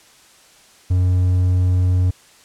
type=tone; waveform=triangle; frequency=91 Hz; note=F#2; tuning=28 cents flat; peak=-11 dBFS; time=0.9-2.11 s; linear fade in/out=10 ms; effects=white hiss -49 dBFS RMS until 2.44 s + low-pass 9000 Hz 12 dB/octave